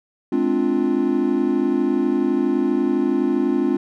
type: chord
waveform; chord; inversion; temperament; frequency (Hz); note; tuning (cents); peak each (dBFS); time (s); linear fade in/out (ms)
triangle; D half-diminished seventh; second; equal with one note detuned; 212.3 / 261.6 / 293.7 / 349.2; Ab3 / C4 / D4 / F4; +38 / 0 / 0 / 0; -24 / -19 / -20 / -20; 0.32-3.77; 5
effects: none